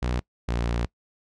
sawtooth tone pair in turn, 61.2 / 58.76 Hz, B1 / A#1, -15 / +14 cents, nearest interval minor second, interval 71 cents, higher first, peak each -20 dBFS, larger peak neither, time 0.02-0.2 / 0.48-0.86 s, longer second, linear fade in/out 10 ms, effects noise-tail reverb RT60 0.1 s tail -23 dB re dry + low-pass 6000 Hz 12 dB/octave

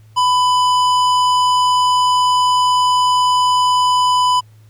triangle tone with hard clipping, 998 Hz, B5, 18 cents sharp, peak -13 dBFS, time 0.16-4.41 s, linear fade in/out 20 ms, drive 17 dB, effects added 108 Hz sine -42 dBFS peak until 4.69 s + pink hiss -57 dBFS RMS until 4.69 s

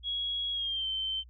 sine tone with pitch glide, 3322 to 3100 Hz, G#7 to G7, 0 to -20 cents, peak -30 dBFS, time 0.03-1.24 s, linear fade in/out 50 ms, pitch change -120 cents, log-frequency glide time 0.52-0.87 s, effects added 60 Hz sine -50 dBFS peak until 1.29 s

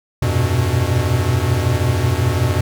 square tone cluster, 85.6 / 98.7 / 120.1 / 125.5 Hz, F2 / G2 / B2 / B2, -34 / +12 / -48 / +28 cents, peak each -21 dBFS, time 0.22-2.61 s, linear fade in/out 5 ms, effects none

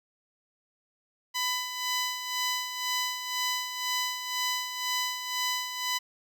10% pulse tone with tremolo, 1000 Hz, B5, 21 cents sharp, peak -18 dBFS, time 1.34-5.99 s, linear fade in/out 20 ms, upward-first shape sine, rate 2 Hz, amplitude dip 60%, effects none

